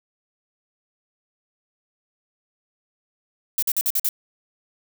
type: noise bursts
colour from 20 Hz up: violet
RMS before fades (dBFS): -21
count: 6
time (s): 3.58-4.09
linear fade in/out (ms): 2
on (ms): 45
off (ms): 48
effects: none